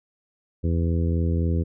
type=harmonic tone; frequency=83.7 Hz; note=E2; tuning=27 cents sharp; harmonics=1 / 2 / 3 / 4 / 5 / 6; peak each=-21 / -27 / -31 / -33 / -35 / -37 dBFS; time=0.63-1.64 s; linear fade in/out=20 ms; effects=none